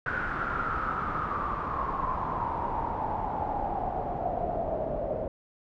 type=noise with low-pass filter sweep; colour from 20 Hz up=pink; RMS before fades=-31 dBFS; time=0.06-5.28 s; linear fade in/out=2 ms; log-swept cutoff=1500 to 600 Hz; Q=8.5; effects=none